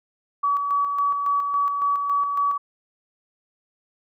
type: tone with tremolo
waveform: sine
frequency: 1139 Hz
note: C#6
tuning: 47 cents sharp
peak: -18 dBFS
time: 0.43-2.58 s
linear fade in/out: 10 ms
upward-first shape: square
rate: 3.6 Hz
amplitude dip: 40%
effects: none